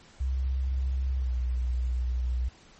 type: tone with pitch glide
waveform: sine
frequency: 65.4 to 61.73 Hz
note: C2 to B1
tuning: 0 to 0 cents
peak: -25 dBFS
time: 0.2-2.49 s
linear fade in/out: 10 ms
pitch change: -100 cents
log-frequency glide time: 1.18-1.32 s
effects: pink hiss -55 dBFS RMS until 2.79 s + MP3 32 kbps